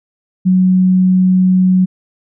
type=tone; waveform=sine; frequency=185 Hz; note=F#3; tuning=in tune; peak=-7 dBFS; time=0.45-1.86 s; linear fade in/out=20 ms; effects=none